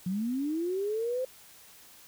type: linear sweep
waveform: sine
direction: up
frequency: 174.61 to 523.3 Hz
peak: -28 dBFS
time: 0.06-1.25 s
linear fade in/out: 5 ms
effects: white hiss -54 dBFS RMS until 2.07 s